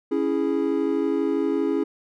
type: chord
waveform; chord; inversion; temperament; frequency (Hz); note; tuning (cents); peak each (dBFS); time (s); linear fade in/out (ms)
triangle; C# minor; none; equal; 277.2 / 329.6 / 415.3; C#4 / E4 / G#4; 0 / 0 / 0; -23; 0.11-1.84; 10
effects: none